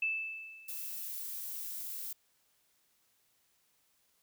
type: tone with exponential decay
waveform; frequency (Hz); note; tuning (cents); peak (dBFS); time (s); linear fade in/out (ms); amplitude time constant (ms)
sine; 2633; E7; -3; -28; 0.02-1.08; 5; 230
type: noise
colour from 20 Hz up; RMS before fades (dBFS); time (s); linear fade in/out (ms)
violet; -41; 0.68-2.13; 5
effects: white hiss -73 dBFS RMS until 4.22 s